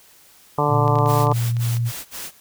harmonic tone, 146.83 Hz, D3, in tune, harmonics 1 / 2 / 3 / 4 / 5 / 6 / 7 / 8, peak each -23 / -28 / -24 / -25 / -26 / -23 / -24 / -25 dBFS, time 0.58-1.33 s, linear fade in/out 5 ms
sine tone, 117.8 Hz, A#2, 19 cents sharp, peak -18 dBFS, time 0.68-1.92 s, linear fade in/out 50 ms
clicks, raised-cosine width 0.2 ms, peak -20 dBFS, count 12, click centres 0.879 / 0.956 / 0.987 / 1.06 / 1.101 / 1.156 / 1.203 / 1.27 / 1.316 / 1.424 / 1.568 / 1.769 s
white noise bursts, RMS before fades -32 dBFS, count 5, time 1.06-2.314 s, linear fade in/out 50 ms, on 210 ms, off 51 ms
effects white hiss -51 dBFS RMS until 2.4 s

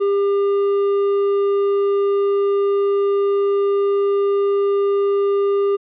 sine tone with hard clipping, 400.1 Hz, G4, 35 cents sharp, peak -16 dBFS, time 0-5.77 s, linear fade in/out 20 ms, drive 5 dB, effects resampled to 8000 Hz

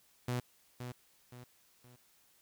sawtooth tone with echo, 123.47 Hz, B2, in tune, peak -29 dBFS, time 0.28-0.4 s, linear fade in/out 5 ms, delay 520 ms, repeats 3, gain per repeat -8 dB, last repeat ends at 1.96 s, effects white hiss -68 dBFS RMS until 2.41 s

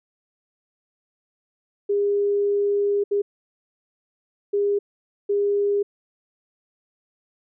sine tone bursts at uneven times, 405.8 Hz, G#4, 40 cents flat, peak -18 dBFS, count 4, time 1.89-3.04 / 3.11-3.22 / 4.53-4.79 / 5.29-5.83 s, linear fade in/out 10 ms, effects none

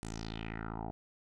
10% pulse tone with low-pass filter sweep, 55.2 Hz, A1, 6 cents sharp, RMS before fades -41 dBFS, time 0.03-0.91 s, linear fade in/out 0 ms, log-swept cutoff 8900 to 670 Hz, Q 3.9, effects none

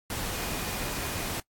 sine tone in noise, 2454 Hz, D#7, 25 cents flat, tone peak -44 dBFS, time 0.34-1.28 s, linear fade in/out 2 ms, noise pink, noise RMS -33 dBFS, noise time 0.1-1.4 s, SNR -14 dB, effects noise-tail reverb RT60 0.1 s tail -23 dB re dry + AAC 64 kbps

